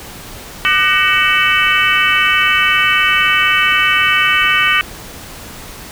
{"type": "harmonic tone with a mistuned harmonic", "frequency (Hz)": 376, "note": "F#4", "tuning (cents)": 28, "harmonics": [3, 4, 5, 6, 7, 8], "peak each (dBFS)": [-17, -17, -17, -17, -17, -17], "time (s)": [0.65, 4.81], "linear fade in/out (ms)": 0, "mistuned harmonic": 3, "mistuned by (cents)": 110, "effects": ["pink hiss -32 dBFS RMS until 5.91 s"]}